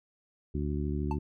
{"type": "harmonic tone", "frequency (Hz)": 73.2, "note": "D2", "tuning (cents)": -5, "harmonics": [1, 2, 3, 4, 5], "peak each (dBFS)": [-32, -35, -37, -38, -39], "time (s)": [0.54, 1.19], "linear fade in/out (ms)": 10}
{"type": "tone with exponential decay", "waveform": "triangle", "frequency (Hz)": 885, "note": "A5", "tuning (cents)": 10, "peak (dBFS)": -27, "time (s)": [1.11, 1.19], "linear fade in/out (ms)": 2, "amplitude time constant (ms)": 17}
{"effects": []}